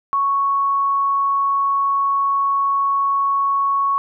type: tone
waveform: sine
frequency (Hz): 1108.7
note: C#6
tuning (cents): 0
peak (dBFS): -15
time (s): 0.13-3.98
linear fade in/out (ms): 0
effects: none